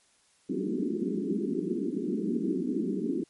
pink band-pass noise, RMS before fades -30 dBFS, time 0.49-3.24 s, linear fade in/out 10 ms, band 180 to 410 Hz, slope 96 dB/octave, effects white hiss -65 dBFS RMS until 3.29 s + MP3 48 kbps

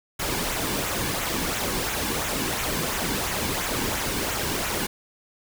pink noise with flanger, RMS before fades -27 dBFS, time 0.19-4.87 s, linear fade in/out 10 ms, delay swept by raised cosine 0.2 to 1.6 ms, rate 2.9 Hz, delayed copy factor -0.5, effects none

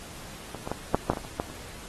clicks, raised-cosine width 1 ms, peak -23 / -19 / -15 / -7 / -8 / -17 / -19 / -28 / -13 / -29 dBFS, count 10, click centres 0.547 / 0.675 / 0.716 / 0.946 / 1.1 / 1.134 / 1.172 / 1.249 / 1.399 / 1.5 s, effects pink hiss -44 dBFS RMS until 1.88 s + AAC 32 kbps

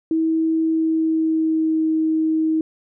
sine tone with pitch glide, 322.3 to 317.1 Hz, E4 to D#4, -39 to +33 cents, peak -16 dBFS, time 0.11-2.61 s, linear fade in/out 2 ms, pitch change -28 cents, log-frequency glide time 0.63-1.88 s, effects none

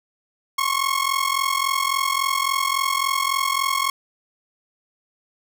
sawtooth ring-modulated tone, 1090 Hz, C#6, 29 cents flat, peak -13 dBFS, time 0.58-3.9 s, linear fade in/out 2 ms, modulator 21.8 Hz, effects none

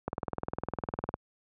click train, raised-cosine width 1 ms, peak -17 dBFS, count 22, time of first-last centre 0.08-1.141 s, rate 19.8 Hz, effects high-pass 60 Hz 12 dB/octave

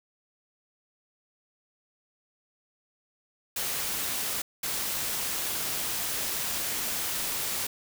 white noise bursts at uneven times, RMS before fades -31 dBFS, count 2, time 3.56-4.42 / 4.63-7.67 s, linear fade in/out 5 ms, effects none

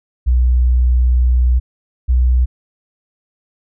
sine tone pair in turn, 61.74 / 62.21 Hz, B1 / B1, 0 / +13 cents, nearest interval unison, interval 13 cents, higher second, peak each -9 dBFS, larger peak neither, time 0.26-1.6 / 2.08-2.46 s, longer first, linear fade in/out 20 ms, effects none

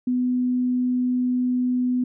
sine tone, 249.8 Hz, B3, 20 cents sharp, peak -19 dBFS, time 0.07-2.04 s, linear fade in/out 5 ms, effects none

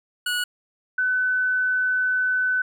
25% pulse / sine tone pair in turn, 1463 / 1506.7 Hz, F#6 / F#6, -20 / +31 cents, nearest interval minor second, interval 51 cents, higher second, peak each -19 dBFS, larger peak neither, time 0.26-0.44 / 0.98-2.62 s, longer second, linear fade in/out 5 ms, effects none

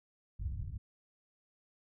white low-pass noise, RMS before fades -39 dBFS, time 0.39-0.78 s, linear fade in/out 10 ms, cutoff 100 Hz, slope 24 dB/octave, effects none

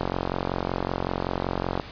click train, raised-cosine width 1 ms, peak -11 dBFS, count 82, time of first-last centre 0.01-1.798 s, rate 45.3 Hz, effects pink hiss -41 dBFS RMS until 1.91 s + resampled to 11025 Hz

